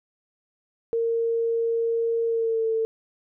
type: tone with pitch glide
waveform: sine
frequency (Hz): 460.2 to 447.4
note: A#4 to A4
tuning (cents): -22 to +29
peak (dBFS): -21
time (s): 0.93-2.85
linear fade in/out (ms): 0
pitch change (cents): -49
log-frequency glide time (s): 2.26-2.66
effects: none